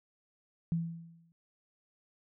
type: tone with exponential decay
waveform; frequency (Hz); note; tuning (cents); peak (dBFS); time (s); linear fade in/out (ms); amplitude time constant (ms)
sine; 166.7; E3; +20; -26; 0.72-1.32; 0; 130
effects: none